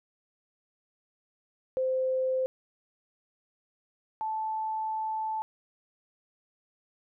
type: tone pair in turn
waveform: sine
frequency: 519 / 874.9 Hz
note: C5 / A5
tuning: -14 / -10 cents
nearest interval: major sixth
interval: 904 cents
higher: second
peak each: -25 / -29 dBFS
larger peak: first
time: 1.77-2.46 / 4.21-5.42 s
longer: second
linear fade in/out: 0 ms
effects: none